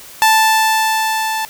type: tone with level ramp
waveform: sawtooth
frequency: 880 Hz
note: A5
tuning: in tune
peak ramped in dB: -4 to -14 dBFS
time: 0.22-1.45 s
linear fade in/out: 0 ms
effects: white hiss -37 dBFS RMS until 1.49 s